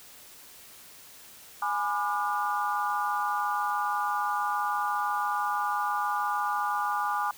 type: chord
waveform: sine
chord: G# diminished seventh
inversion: none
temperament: just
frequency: 830.6 / 996.7 / 1196.1 / 1435.3 Hz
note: G#5 / B5 / D6 / F6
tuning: 0 / +16 / +31 / +47 cents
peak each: -30 / -33 / -30 / -35 dBFS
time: 1.62-7.31 s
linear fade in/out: 2 ms
effects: white hiss -50 dBFS RMS until 7.37 s